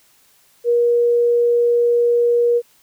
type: tone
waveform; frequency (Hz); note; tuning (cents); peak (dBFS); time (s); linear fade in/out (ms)
sine; 476.3; A#4; +37; -12; 0.64-2.62; 50
effects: white hiss -55 dBFS RMS until 2.82 s